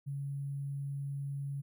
sine tone with sample-and-hold, 140 Hz, C#3, 18 cents sharp, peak -35 dBFS, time 0.06-1.62 s, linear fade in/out 20 ms, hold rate 11025 Hz, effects none

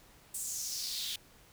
pink noise with high-pass filter sweep, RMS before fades -38 dBFS, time 0.34-1.16 s, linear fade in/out 5 ms, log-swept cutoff 8400 to 3300 Hz, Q 3.7, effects pink hiss -60 dBFS RMS until 1.52 s

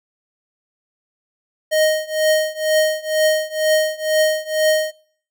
square tone with tremolo, 622.3 Hz, D#5, in tune, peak -12 dBFS, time 1.71-4.92 s, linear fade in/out 20 ms, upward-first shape triangle, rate 2.1 Hz, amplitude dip 95%, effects noise-tail reverb RT60 0.6 s tail -24 dB re dry

